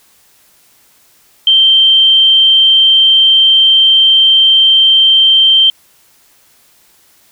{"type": "tone", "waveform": "sine", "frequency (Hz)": 3135, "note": "G7", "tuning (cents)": -1, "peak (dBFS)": -4, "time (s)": [1.47, 5.7], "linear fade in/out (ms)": 2, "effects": ["white hiss -49 dBFS RMS until 7.31 s"]}